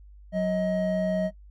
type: tone pair together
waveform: triangle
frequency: 185 / 629.7 Hz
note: F#3 / D#5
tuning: 0 / +21 cents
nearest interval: octave + major sixth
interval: 2121 cents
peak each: -24 dBFS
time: 0.32-1.31 s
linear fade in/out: 50 ms
effects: noise-tail reverb RT60 0.1 s tail -18 dB re dry + added 50 Hz sine -46 dBFS peak until 1.5 s